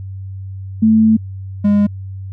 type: tone pair in turn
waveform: sine / triangle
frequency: 220 / 204.8 Hz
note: A3 / G#3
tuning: 0 / -24 cents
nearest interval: minor second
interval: 124 cents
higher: first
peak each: -7 dBFS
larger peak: neither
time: 0.82-1.17 / 1.64-1.87 s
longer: first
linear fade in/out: 10 ms
effects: added 96 Hz sine -25 dBFS peak until 2.32 s